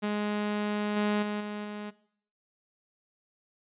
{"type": "tone with level steps", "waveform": "sawtooth", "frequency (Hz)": 208.5, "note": "G#3", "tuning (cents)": 7, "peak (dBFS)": [-24, -21, -26, -30, -32], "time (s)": [0.02, 1.91], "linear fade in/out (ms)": 20, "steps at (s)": [0.96, 1.22, 1.4, 1.64], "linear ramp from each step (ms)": 10, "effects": ["noise-tail reverb RT60 0.6 s tail -19 dB re dry", "resampled to 8000 Hz"]}